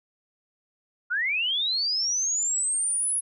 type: linear sweep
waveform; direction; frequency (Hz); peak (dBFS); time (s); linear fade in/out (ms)
sine; up; 1377 to 10550; -23; 1.1-3.21; 20
effects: none